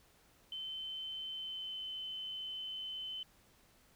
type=tone with pitch glide; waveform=sine; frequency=3072 to 3051 Hz; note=G7 to G7; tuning=-36 to -48 cents; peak=-40 dBFS; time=0.52-3.23 s; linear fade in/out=2 ms; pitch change=-12 cents; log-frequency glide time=1.33-1.81 s; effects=pink hiss -67 dBFS RMS until 3.95 s